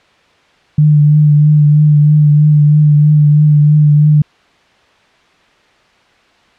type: tone with vibrato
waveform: sine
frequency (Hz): 149.5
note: D3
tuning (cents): +31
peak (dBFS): -4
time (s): 0.78-4.22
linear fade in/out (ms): 5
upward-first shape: triangle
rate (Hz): 3.1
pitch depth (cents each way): 28
effects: white hiss -49 dBFS RMS until 6.58 s + low-pass 3000 Hz 12 dB/octave